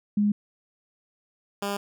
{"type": "tone pair in turn", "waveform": ["sine", "10% pulse"], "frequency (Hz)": [206.8, 201.3], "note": ["G#3", "G3"], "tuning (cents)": [-7, 46], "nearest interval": "unison", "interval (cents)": 47, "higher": "first", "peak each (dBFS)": -19, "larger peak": "neither", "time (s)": [[0.17, 0.32], [1.62, 1.77]], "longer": "neither", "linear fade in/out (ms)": 5, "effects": []}